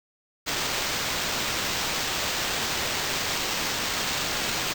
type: noise with sample-and-hold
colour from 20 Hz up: white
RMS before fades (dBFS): -28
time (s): 0.46-4.74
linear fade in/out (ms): 20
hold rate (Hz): 11025
effects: none